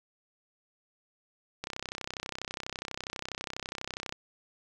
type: click train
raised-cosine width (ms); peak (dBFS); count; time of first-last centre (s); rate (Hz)
0.2; -18; 81; 1.64-4.124; 32.2
effects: none